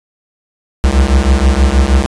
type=beating tone pair; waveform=square; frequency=63.4 / 69.7 Hz; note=B1 / C#2; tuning=+46 / +10 cents; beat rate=6.3 Hz; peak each=-11 dBFS; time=0.84-2.06 s; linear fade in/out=0 ms; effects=resampled to 22050 Hz